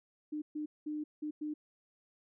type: tone bursts at uneven times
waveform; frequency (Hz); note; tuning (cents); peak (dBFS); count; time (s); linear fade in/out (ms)
sine; 302; D4; +48; -35; 5; 0.32-0.42 / 0.55-0.66 / 0.86-1.04 / 1.22-1.31 / 1.41-1.54; 10
effects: none